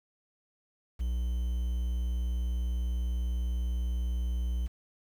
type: tone with quantisation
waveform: triangle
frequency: 60 Hz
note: B1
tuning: 49 cents flat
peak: -26 dBFS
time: 0.99-4.68 s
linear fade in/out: 20 ms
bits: 9
effects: none